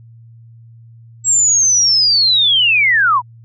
sine linear sweep, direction down, 7670 to 913 Hz, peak -9 dBFS, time 1.24-3.22 s, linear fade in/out 50 ms, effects added 115 Hz sine -38 dBFS peak until 3.44 s

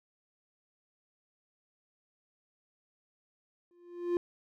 triangle tone with exponential growth, 349.4 Hz, F4, 1 cent sharp, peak -22 dBFS, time 3.71-4.17 s, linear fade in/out 1 ms, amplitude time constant 98 ms, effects none

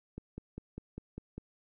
click train, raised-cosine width 3 ms, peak -28 dBFS, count 7, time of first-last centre 0.18-1.38 s, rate 5 Hz, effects none

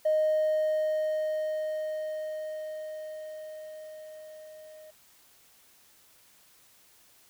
triangle tone with level ramp, 620 Hz, D#5, 6 cents flat, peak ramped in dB -18 to -45 dBFS, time 0.05-4.91 s, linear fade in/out 10 ms, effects tanh soft clip ceiling -19 dBFS + white hiss -60 dBFS RMS until 7.29 s

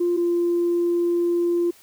sine tone pair in turn, 349.2 / 345.8 Hz, F4 / F4, 0 / -17 cents, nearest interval unison, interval 17 cents, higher first, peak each -17 dBFS, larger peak neither, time 0-0.17 / 0.17-1.71 s, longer second, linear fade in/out 10 ms, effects tanh soft clip ceiling -14 dBFS + white hiss -52 dBFS RMS until 1.82 s

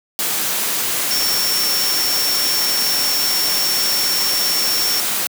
sine tone in noise, 5460 Hz, F8, 40 cents flat, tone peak -18 dBFS, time 1.11-5 s, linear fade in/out 0 ms, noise white, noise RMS -20 dBFS, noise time 0.19-5.27 s, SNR -1 dB, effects high-pass 150 Hz 12 dB/octave

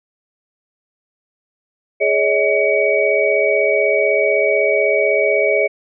sine tone cluster, 417.1 / 560 / 636 / 2262 Hz, G#4 / C#5 / D#5 / C#7, +7 / +18 / +38 / +34 cents, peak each -18 dBFS, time 2-5.68 s, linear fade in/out 20 ms, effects none

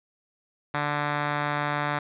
5% pulse tone with notch filter, 146.83 Hz, D3, in tune, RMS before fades -27 dBFS, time 0.74-1.99 s, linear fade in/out 5 ms, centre 390 Hz, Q 1.5, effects resampled to 8000 Hz + 9-bit

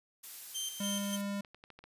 blue noise, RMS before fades -45 dBFS, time 0.23-1.22 s, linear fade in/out 10 ms
20% pulse tone with tremolo, 3136 Hz, G7, in tune, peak -30 dBFS, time 0.54-1.17 s, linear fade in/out 20 ms, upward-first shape square, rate 3.4 Hz, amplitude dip 60%
square tone, 200.8 Hz, G3, 42 cents sharp, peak -35 dBFS, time 0.8-1.41 s, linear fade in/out 5 ms
clicks, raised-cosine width 0.3 ms, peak -36 dBFS, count 6, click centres 1.448 / 1.546 / 1.639 / 1.703 / 1.79 / 1.84 s
effects resampled to 32000 Hz

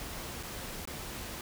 pink noise with dropouts, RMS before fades -41 dBFS, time 0-1.41 s, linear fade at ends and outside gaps 1 ms, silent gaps 0.428-0.432 / 0.854-0.874 s, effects none

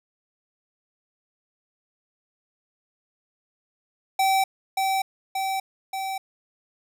square tone with echo, 771 Hz, G5, 29 cents flat, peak -19 dBFS, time 4.19-4.44 s, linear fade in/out 5 ms, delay 580 ms, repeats 3, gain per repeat -3 dB, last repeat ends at 6.18 s, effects none

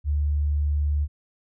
sine tone, 73.42 Hz, D2, in tune, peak -20 dBFS, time 0.04-1.08 s, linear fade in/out 50 ms, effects none

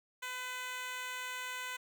10% pulse tone with high-pass filter, 504 Hz, B4, 35 cents sharp, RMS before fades -41 dBFS, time 0.22-1.77 s, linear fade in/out 10 ms, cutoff 1100 Hz, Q 1, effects none

